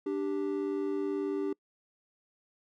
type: tone pair together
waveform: triangle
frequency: 293.7 / 392 Hz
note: D4 / G4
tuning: 0 / 0 cents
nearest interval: perfect fourth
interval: 500 cents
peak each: -31 / -30 dBFS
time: 0.06-1.53 s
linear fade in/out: 5 ms
effects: noise-tail reverb RT60 0.1 s tail -26 dB re dry